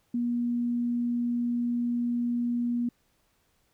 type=tone; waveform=sine; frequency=239.7 Hz; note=A#3; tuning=48 cents sharp; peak=-25 dBFS; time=0.14-2.89 s; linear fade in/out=5 ms; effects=pink hiss -70 dBFS RMS until 3.73 s